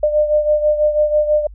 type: beating tone pair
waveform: sine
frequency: 600 / 606.1 Hz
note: D5 / D#5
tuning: +37 / -46 cents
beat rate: 6.1 Hz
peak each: -13 / -19 dBFS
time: 0.03-1.47 s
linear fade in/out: 5 ms
effects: added 50 Hz sine -34 dBFS peak until 1.54 s